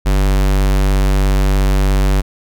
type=tone; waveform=square; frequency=48.46 Hz; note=G1; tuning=19 cents flat; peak=-11 dBFS; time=0.05-2.22 s; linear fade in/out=20 ms; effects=none